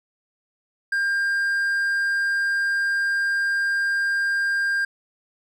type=tone; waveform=triangle; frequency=1600 Hz; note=G6; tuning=35 cents sharp; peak=-18 dBFS; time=0.92-4.85 s; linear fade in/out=5 ms; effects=none